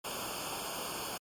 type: noise with comb filter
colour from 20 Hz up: pink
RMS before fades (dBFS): -39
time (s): 0.04-1.18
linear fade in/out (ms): 10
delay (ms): 0.51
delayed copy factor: -1
effects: MP3 64 kbps